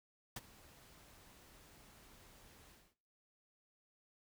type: noise with ADSR envelope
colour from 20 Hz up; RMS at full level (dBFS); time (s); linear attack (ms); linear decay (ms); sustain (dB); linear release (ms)
pink; -42; 0.36-2.95; 6; 30; -20; 240
effects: noise-tail reverb RT60 0.5 s tail -20 dB re dry